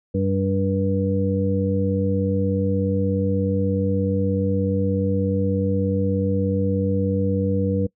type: harmonic tone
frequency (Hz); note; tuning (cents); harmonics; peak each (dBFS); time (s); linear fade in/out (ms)
96.7; G2; -23; 1 / 2 / 3 / 5; -23 / -23 / -27 / -24; 0.14-7.87; 10
effects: noise-tail reverb RT60 0.1 s tail -23 dB re dry